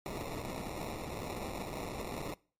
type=noise with sample-and-hold; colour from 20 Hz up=white; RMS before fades=-40 dBFS; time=0.06-2.34 s; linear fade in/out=0 ms; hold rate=1575 Hz; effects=noise-tail reverb RT60 0.4 s tail -23 dB re dry + MP3 64 kbps